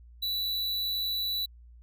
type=tone; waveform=square; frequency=3951 Hz; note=B7; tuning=in tune; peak=-29 dBFS; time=0.22-1.46 s; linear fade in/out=10 ms; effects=added 59 Hz sine -49 dBFS peak until 1.82 s